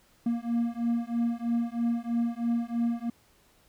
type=beating tone pair; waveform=triangle; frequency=233.1 / 236.2 Hz; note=A#3 / A#3; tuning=0 / +23 cents; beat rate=3.1 Hz; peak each=-27 dBFS; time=0.26-3.1 s; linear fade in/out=5 ms; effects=pink hiss -63 dBFS RMS until 3.68 s